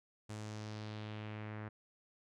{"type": "tone with low-pass filter sweep", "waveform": "sawtooth", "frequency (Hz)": 107, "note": "A2", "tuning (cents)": -48, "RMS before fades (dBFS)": -45, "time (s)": [0.29, 1.69], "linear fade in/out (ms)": 10, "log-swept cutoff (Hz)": [8500, 1700], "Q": 1.9, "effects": []}